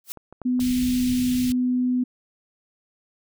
blue noise with exponential growth, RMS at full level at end -27 dBFS, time 0.04-0.12 s, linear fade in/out 1 ms, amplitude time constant 16 ms
clicks, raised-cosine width 1 ms, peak -28 / -29 / -21 / -26 dBFS, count 4, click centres 0.173 / 0.326 / 0.417 / 0.594 s
sine tone, 250.2 Hz, B3, 23 cents sharp, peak -19 dBFS, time 0.45-2.04 s, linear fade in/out 10 ms
pink band-stop noise, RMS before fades -33 dBFS, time 0.6-1.52 s, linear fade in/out 0 ms, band 210 to 2400 Hz, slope 24 dB/octave
effects none

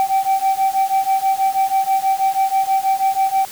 sine beating tone pair, 770 / 776.2 Hz, G5 / G5, -31 / -17 cents, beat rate 6.2 Hz, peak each -16 / -15 dBFS, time 0-3.45 s, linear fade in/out 0 ms, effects tanh soft clip ceiling -11 dBFS + white hiss -35 dBFS RMS until 3.51 s

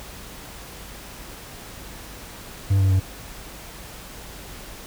triangle tone with pitch steps, 98 / 96.32 / 94.66 Hz, G2 / G2 / F#2, 0 / -30 / +40 cents, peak -13 dBFS, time 2.7-3 s, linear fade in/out 10 ms, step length 100 ms, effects added 50 Hz sine -45 dBFS peak until 4.86 s + pink hiss -40 dBFS RMS until 4.86 s

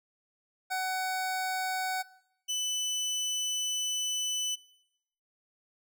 25% pulse tone pair in turn, 750 / 3000 Hz, F#5 / F#7, +23 / +23 cents, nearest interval 2 octaves, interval 2400 cents, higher second, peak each -26 dBFS, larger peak neither, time 0.7-2.03 / 2.48-4.56 s, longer second, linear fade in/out 20 ms, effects noise-tail reverb RT60 0.8 s tail -21 dB re dry

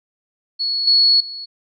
sine tone with level steps, 4375 Hz, C#8, 24 cents flat, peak -18 / -10 / -28 dBFS, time 0.59-1.46 s, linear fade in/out 20 ms, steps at 0.87 / 1.2 s, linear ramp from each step 5 ms, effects none

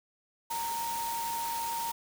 sine tone in noise, 927 Hz, A#5, 10 cents flat, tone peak -32 dBFS, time 0.5-1.92 s, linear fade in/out 10 ms, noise white, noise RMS -39 dBFS, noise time 0.5-1.92 s, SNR +4 dB, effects none

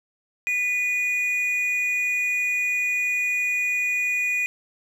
triangle tone pair together, 2000 / 2457 Hz, B6 / D#7, +21 / -22 cents, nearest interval major third, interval 357 cents, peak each -29 / -20 dBFS, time 0.47-4.46 s, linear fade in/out 0 ms, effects none

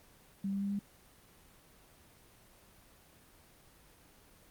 sine tone with pitch steps, 196 / 197.82 / 199.66 / 201.5 Hz, G3 / G3 / G3 / G3, 0 / +16 / +32 / +48 cents, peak -32 dBFS, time 0.44-0.792 s, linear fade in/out 5 ms, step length 88 ms, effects pink hiss -61 dBFS RMS until 4.5 s + Opus 24 kbps

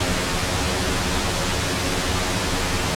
pink noise with comb filter, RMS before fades -22 dBFS, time 0-2.95 s, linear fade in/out 5 ms, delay 11 ms, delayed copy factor +0.9, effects low-pass 8000 Hz 12 dB/octave

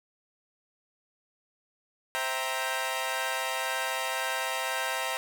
15% pulse chord, C dominant seventh, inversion none, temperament equal with one note detuned, 523.3 / 656.2 / 784 / 932.3 Hz, C5 / E5 / G5 / Bb5, 0 / -8 / 0 / 0 cents, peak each -29 / -29 / -29 / -27 dBFS, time 2.15-5.17 s, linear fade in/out 0 ms, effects none

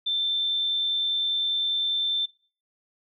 sine tone, 3555 Hz, A7, 17 cents sharp, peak -23 dBFS, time 0.06-2.26 s, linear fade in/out 10 ms, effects noise-tail reverb RT60 0.4 s tail -20 dB re dry

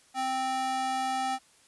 square tone with high-pass filter, 261.6 Hz, C4, in tune, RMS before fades -30 dBFS, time 0.14-1.39 s, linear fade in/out 50 ms, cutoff 610 Hz, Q 4.4, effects white hiss -61 dBFS RMS until 1.67 s + resampled to 24000 Hz

